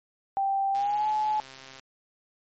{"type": "tone with pitch glide", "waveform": "sine", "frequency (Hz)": [784, 855], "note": ["G5", "A5"], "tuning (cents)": [0, -50], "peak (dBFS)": -23, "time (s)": [0.37, 1.4], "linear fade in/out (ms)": 0, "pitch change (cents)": 150, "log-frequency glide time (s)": [0.72, 1.06]}
{"type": "click train", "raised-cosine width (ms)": 0.2, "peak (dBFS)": -28, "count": 140, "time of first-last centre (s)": [0.75, 1.795], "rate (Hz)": 133}
{"effects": ["MP3 32 kbps"]}